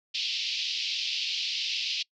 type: band-pass noise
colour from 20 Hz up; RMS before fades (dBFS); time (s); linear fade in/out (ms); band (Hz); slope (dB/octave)
pink; -31; 0.14-2.03; 10; 2600 to 5200; 48
effects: noise-tail reverb RT60 0.1 s tail -25 dB re dry